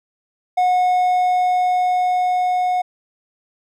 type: tone with level ramp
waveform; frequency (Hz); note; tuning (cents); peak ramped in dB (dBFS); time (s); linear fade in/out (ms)
triangle; 728; F#5; -28; -11 to -14; 0.57-2.82; 10
effects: none